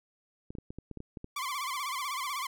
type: clicks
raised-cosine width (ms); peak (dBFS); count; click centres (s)
3; -28; 10; 0.505 / 0.552 / 0.585 / 0.705 / 0.786 / 0.913 / 0.973 / 1.004 / 1.172 / 1.244
type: tone with vibrato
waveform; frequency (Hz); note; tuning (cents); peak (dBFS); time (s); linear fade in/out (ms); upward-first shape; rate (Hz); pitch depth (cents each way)
sawtooth; 1091; C#6; -28; -29; 1.36-2.47; 5; sine; 16; 130
effects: none